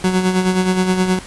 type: tone with tremolo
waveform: 30% pulse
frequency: 185 Hz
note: F#3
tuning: in tune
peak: -9 dBFS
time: 0.04-1.19 s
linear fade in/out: 2 ms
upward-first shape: sine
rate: 9.5 Hz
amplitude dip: 55%
effects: pink hiss -35 dBFS RMS until 1.26 s + resampled to 24000 Hz